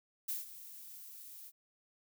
violet noise with ADSR envelope, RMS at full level -36 dBFS, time 0.28-1.52 s, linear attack 11 ms, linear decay 160 ms, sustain -15 dB, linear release 46 ms, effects none

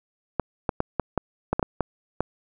clicks, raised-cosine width 1 ms, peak -8 dBFS, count 10, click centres 0.397 / 0.692 / 0.804 / 0.997 / 1.177 / 1.53 / 1.595 / 1.628 / 1.807 / 2.206 s, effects none

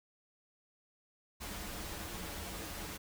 pink noise with comb filter, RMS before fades -43 dBFS, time 1.4-2.98 s, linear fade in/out 20 ms, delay 7.8 ms, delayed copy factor -0.6, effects none

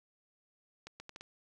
accelerating click train, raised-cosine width 0.2 ms, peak -29 dBFS, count 5, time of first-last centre 0.87-1.21 s, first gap 130 ms, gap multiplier 0.72, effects none

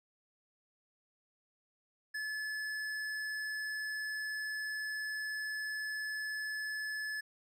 sine tone with tanh clipping, 1723 Hz, A6, 37 cents flat, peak -38 dBFS, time 2.14-7.21 s, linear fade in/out 10 ms, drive 14 dB, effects none

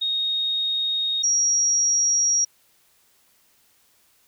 sine tone pair in turn, 3729 / 5675 Hz, A#7 / F8, 0 / +27 cents, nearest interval perfect fifth, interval 727 cents, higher second, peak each -21 / -17 dBFS, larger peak second, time 0.01-1.23 / 1.23-2.45 s, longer neither, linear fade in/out 10 ms, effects white hiss -61 dBFS RMS until 4.27 s

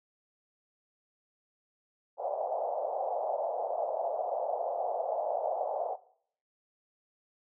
pink band-pass noise, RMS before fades -33 dBFS, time 2.17-5.97 s, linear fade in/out 50 ms, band 560 to 770 Hz, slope 48 dB/octave, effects noise-tail reverb RT60 0.6 s tail -18 dB re dry

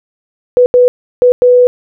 sine tone bursts at uneven times, 494.4 Hz, B4, 2 cents sharp, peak -3 dBFS, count 4, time 0.57-0.66 / 0.74-0.88 / 1.22-1.32 / 1.42-1.67 s, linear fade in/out 0 ms, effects none

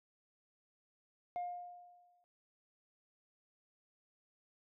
sine tone with exponential decay, 709 Hz, F5, 26 cents sharp, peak -33 dBFS, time 1.36-2.24 s, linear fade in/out 0 ms, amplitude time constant 190 ms, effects tanh soft clip ceiling -35 dBFS

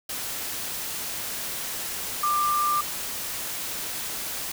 sine tone in noise, 1189 Hz, D6, 21 cents sharp, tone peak -21 dBFS, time 2.23-2.81 s, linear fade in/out 5 ms, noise white, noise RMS -32 dBFS, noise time 0.09-4.52 s, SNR +8 dB, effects none

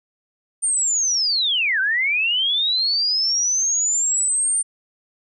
sine linear two-way sweep, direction down then up, 8980 to 1500 to 8980 Hz, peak -17 dBFS, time 0.62-4.63 s, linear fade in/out 20 ms, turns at 1.8 s, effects none

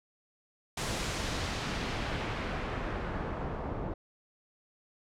pink noise with low-pass filter sweep, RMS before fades -35 dBFS, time 0.77-3.94 s, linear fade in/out 5 ms, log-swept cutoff 8900 to 780 Hz, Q 0.84, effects none

